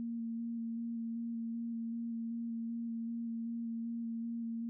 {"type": "tone with vibrato", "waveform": "sine", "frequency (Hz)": 230.9, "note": "A#3", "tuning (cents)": -16, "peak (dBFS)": -36, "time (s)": [0, 4.69], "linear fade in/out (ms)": 0, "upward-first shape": "square", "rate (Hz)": 2.6, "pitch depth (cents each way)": 12, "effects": []}